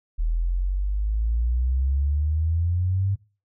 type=exponential sweep; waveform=sine; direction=up; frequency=39.57 to 100 Hz; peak=-20 dBFS; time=0.18-3.16 s; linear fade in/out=20 ms; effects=noise-tail reverb RT60 0.3 s tail -18 dB re dry